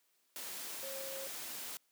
sine tone in noise, 540 Hz, C#5, 45 cents flat, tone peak -44 dBFS, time 0.83-1.27 s, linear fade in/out 0 ms, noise white, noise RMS -44 dBFS, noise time 0.36-1.77 s, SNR -3 dB, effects white hiss -75 dBFS RMS until 1.91 s + high-pass 200 Hz 12 dB/octave

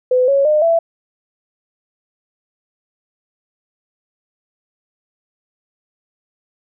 sine tone with pitch steps, 505 / 553.9 / 607.5 / 666.4 Hz, B4 / C#5 / D#5 / E5, +39 / -1 / -42 / +19 cents, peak -10 dBFS, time 0.11-0.79 s, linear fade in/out 5 ms, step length 170 ms, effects none

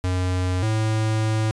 square tone pair in turn, 91.4 / 109.51 Hz, F#2 / A2, -21 / -8 cents, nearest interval minor third, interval 313 cents, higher second, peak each -21 / -20 dBFS, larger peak second, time 0.04-0.63 / 0.63-1.51 s, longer second, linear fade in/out 0 ms, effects resampled to 22050 Hz

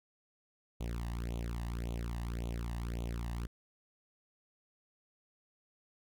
sawtooth tone with flanger, 58.27 Hz, A#1, in tune, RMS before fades -38 dBFS, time 0.8-3.47 s, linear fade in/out 10 ms, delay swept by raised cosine 0.29 to 1.09 ms, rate 1.8 Hz, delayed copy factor +1, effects none

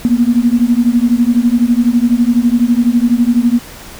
sine beating tone pair, 233.1 / 245.1 Hz, A#3 / B3, 0 / -13 cents, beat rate 12 Hz, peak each -11 dBFS, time 0.05-3.59 s, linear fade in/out 0 ms, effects pink hiss -33 dBFS RMS until 3.99 s

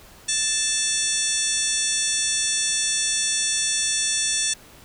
harmonic tone with a mistuned harmonic, 880 Hz, A5, in tune, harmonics 2 / 3 / 4 / 5 / 6 / 7 / 8 / 9 / 10, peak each -33 / -33 / -29 / -33 / -28 / -28 / -31 / -29 / -27 dBFS, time 0.28-4.54 s, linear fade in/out 10 ms, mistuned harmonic 6, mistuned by +94 cents, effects pink hiss -48 dBFS RMS until 4.84 s

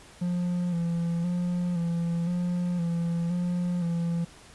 triangle tone with vibrato, 173.1 Hz, F3, 15 cents flat, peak -23 dBFS, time 0.21-4.25 s, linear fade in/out 10 ms, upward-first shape square, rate 0.97 Hz, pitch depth 37 cents each way, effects pink hiss -51 dBFS RMS until 4.54 s + resampled to 24000 Hz

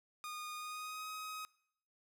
sawtooth tone with pitch glide, 1226 to 1262.7 Hz, D#6 to D#6, -26 to +25 cents, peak -39 dBFS, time 0.24-1.45 s, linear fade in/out 0 ms, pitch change +51 cents, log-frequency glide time 0.55-1.07 s, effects noise-tail reverb RT60 0.7 s tail -22 dB re dry

